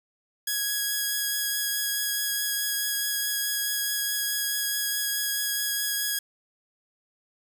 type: tone with vibrato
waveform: 5% pulse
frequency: 1661 Hz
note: G#6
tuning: in tune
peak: -15 dBFS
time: 0.47-6.19 s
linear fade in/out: 5 ms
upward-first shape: triangle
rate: 4.7 Hz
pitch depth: 12 cents each way
effects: none